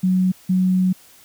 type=tone pair in turn; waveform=sine; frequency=185 / 185 Hz; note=F#3 / F#3; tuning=0 / 0 cents; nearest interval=unison; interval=0 cents; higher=neither; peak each=-14 dBFS; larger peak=neither; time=0.03-0.32 / 0.49-0.93 s; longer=second; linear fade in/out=10 ms; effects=white hiss -49 dBFS RMS until 1.24 s